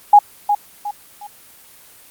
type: tone with echo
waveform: sine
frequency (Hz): 825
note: G#5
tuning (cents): -12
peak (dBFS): -3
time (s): 0.13-0.19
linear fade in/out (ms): 5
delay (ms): 360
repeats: 3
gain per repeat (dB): -9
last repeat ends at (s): 1.27
effects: white hiss -45 dBFS RMS until 2.1 s + Opus 24 kbps